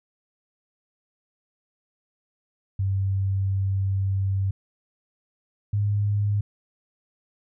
sine tone pair in turn, 97 / 102.73 Hz, G2 / G#2, -18 / -18 cents, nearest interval minor second, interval 100 cents, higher second, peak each -21 / -20 dBFS, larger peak second, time 2.79-4.51 / 5.73-6.41 s, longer first, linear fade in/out 5 ms, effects none

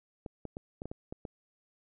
clicks, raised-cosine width 2 ms, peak -26 dBFS, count 8, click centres 0.262 / 0.453 / 0.569 / 0.819 / 0.856 / 0.915 / 1.125 / 1.252 s, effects none

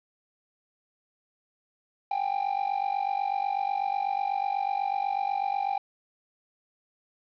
triangle tone with amplitude modulation, 794 Hz, G5, 22 cents sharp, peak -20 dBFS, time 2.11-5.78 s, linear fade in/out 5 ms, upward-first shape sine, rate 48.1 Hz, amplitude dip 90%, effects resampled to 11025 Hz + 9-bit

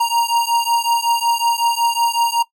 square beating tone pair, 932.3 / 937.7 Hz, A#5 / A#5, 0 / +10 cents, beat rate 5.4 Hz, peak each -18 dBFS, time 0-2.43 s, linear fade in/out 10 ms, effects noise-tail reverb RT60 0.1 s tail -19 dB re dry + MP3 64 kbps

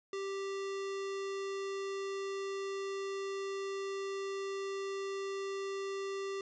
square tone, 392 Hz, G4, in tune, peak -37 dBFS, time 0.13-6.41 s, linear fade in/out 2 ms, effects resampled to 16000 Hz + 12-bit

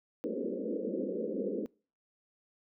white band-pass noise, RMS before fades -35 dBFS, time 0.24-1.66 s, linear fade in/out 0 ms, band 190 to 540 Hz, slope 96 dB/octave, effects noise-tail reverb RT60 0.4 s tail -25 dB re dry

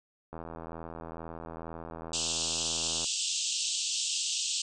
click train, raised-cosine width 1 ms, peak -27 dBFS, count 224, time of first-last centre 0.33-3.043 s, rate 82.2 Hz
white band-pass noise, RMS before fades -32 dBFS, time 2.13-4.62 s, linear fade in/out 5 ms, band 2700 to 8200 Hz, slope 96 dB/octave
effects none

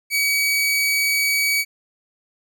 sawtooth tone, 2269 Hz, C#7, 40 cents sharp, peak -14 dBFS, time 0.1-1.65 s, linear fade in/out 50 ms, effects none

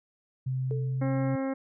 sine tone with pitch glide, 130 to 132.04 Hz, C3 to C3, -11 to +16 cents, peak -27 dBFS, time 0.46-1.36 s, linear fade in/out 10 ms, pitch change +27 cents, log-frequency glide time 0.81-1.03 s
sine tone with exponential decay, 440 Hz, A4, in tune, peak -31 dBFS, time 0.71-1.17 s, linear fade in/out 0 ms, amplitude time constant 99 ms
harmonic tone, 268.1 Hz, C4, 42 cents sharp, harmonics 1 / 2 / 3 / 4 / 5 / 6 / 7 / 8, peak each -29 / -33 / -41 / -45 / -46 / -49 / -50 / -49 dBFS, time 1.01-1.54 s, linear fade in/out 10 ms
effects none

